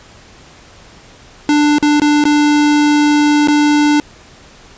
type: tone with dropouts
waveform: square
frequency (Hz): 295.8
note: D4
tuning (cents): +13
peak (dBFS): -9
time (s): 1.49-4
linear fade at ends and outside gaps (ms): 1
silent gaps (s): 1.784-1.826 / 1.999-2.018 / 2.24-2.253 / 3.474-3.483
effects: pink hiss -41 dBFS RMS until 4.77 s + resampled to 16000 Hz